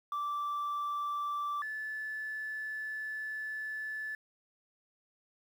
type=tone pair in turn; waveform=sine; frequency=1168 / 1736.9 Hz; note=D6 / A6; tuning=-10 / -23 cents; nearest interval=perfect fifth; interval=687 cents; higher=second; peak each=-30 / -35 dBFS; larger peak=first; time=0.12-1.62 / 1.62-4.15 s; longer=second; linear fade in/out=2 ms; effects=tanh soft clip ceiling -31 dBFS + 10-bit